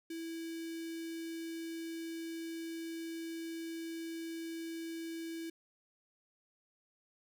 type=tone with notch filter; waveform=square; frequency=329.1 Hz; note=E4; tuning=3 cents flat; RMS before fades=-42 dBFS; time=0.1-5.5 s; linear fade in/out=5 ms; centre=1000 Hz; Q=1.1; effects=none